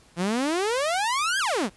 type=exponential two-way sweep; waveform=sawtooth; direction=up then down; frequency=164.81 to 1661.2 to 164.81 Hz; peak=-19 dBFS; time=0.16-1.7 s; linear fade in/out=50 ms; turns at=1.39 s; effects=pink hiss -56 dBFS RMS until 1.76 s + resampled to 24000 Hz